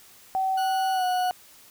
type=tone with pitch glide; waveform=sine; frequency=763 to 731.9 Hz; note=G5 to F#5; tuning=-47 to -19 cents; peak=-22 dBFS; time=0.35-1.31 s; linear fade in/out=0 ms; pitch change=-72 cents; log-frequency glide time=0.93-1.04 s
type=tone; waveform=20% pulse; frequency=1469 Hz; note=F#6; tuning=13 cents flat; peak=-28 dBFS; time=0.57-1.31 s; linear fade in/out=10 ms
effects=white hiss -52 dBFS RMS until 1.7 s